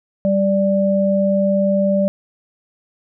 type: tone pair together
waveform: sine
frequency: 195.99 / 587.3 Hz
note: G3 / D5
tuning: 0 / 0 cents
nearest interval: octave + perfect fifth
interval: 1900 cents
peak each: -16 dBFS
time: 0.25-2.08 s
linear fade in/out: 0 ms
effects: none